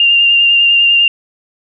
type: tone with vibrato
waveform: sine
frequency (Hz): 2794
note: F7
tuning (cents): 0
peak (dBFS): -6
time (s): 0-1.08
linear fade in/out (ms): 2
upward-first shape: sine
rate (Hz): 10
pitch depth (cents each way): 18
effects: none